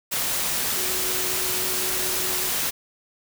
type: tone in noise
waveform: sine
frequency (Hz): 370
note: F#4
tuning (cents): 0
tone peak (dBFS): -35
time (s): 0.76-2.5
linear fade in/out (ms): 20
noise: white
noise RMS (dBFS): -25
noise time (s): 0.11-2.71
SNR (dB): -13
effects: none